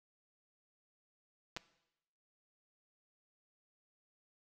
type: clicks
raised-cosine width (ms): 0.2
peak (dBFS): -23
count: 2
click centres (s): 1.565 / 1.571
effects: noise-tail reverb RT60 0.9 s tail -18 dB re dry